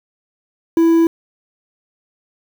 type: tone with quantisation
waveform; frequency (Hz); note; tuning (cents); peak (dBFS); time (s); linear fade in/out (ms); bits
triangle; 330.9; E4; +7; -7; 0.77-1.07; 2; 6
effects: none